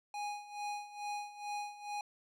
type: tone with tremolo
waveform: square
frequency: 826 Hz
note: G#5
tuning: 10 cents flat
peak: -37 dBFS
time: 0.14-2.01 s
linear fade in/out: 2 ms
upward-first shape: sine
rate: 2.3 Hz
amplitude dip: 80%
effects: low-pass 8000 Hz 12 dB/octave